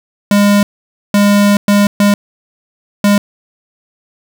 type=tone bursts at uneven times; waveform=square; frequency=203.6 Hz; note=G#3; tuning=34 cents flat; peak=-7 dBFS; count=5; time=0.31-0.63 / 1.14-1.57 / 1.68-1.87 / 2-2.14 / 3.04-3.18 s; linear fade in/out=2 ms; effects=7-bit